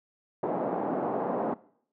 white band-pass noise, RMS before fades -30 dBFS, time 0.43-1.54 s, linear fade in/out 2 ms, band 180 to 830 Hz, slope 24 dB/octave, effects noise-tail reverb RT60 0.6 s tail -20 dB re dry

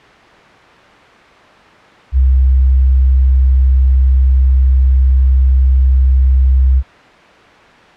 sine tone, 65.2 Hz, C2, 5 cents flat, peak -6 dBFS, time 2.12-6.83 s, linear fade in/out 50 ms, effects white hiss -40 dBFS RMS until 7.96 s + low-pass 2000 Hz 12 dB/octave

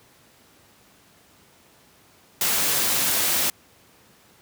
white noise, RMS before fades -22 dBFS, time 2.41-3.5 s, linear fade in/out 2 ms, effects pink hiss -55 dBFS RMS until 4.41 s + high-pass 100 Hz 12 dB/octave

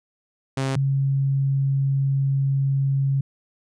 sawtooth / sine tone pair in turn, 134.1 / 136.92 Hz, C3 / C#3, +43 / -21 cents, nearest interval unison, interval 36 cents, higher second, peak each -18 dBFS, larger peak neither, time 0.57-0.76 / 0.76-3.21 s, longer second, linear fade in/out 5 ms, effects resampled to 22050 Hz

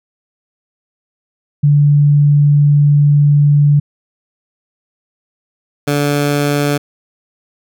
sine / 15% pulse tone pair in turn, 145.5 / 144.78 Hz, D3 / D3, -16 / -24 cents, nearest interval unison, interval 8 cents, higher first, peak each -6 dBFS, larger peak neither, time 1.63-3.8 / 5.87-6.78 s, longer first, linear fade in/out 10 ms, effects none

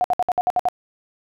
sine tone bursts, 724 Hz, F#5, 38 cents flat, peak -15 dBFS, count 8, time 0.01-0.686 s, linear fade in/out 0 ms, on 32 ms, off 60 ms, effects none

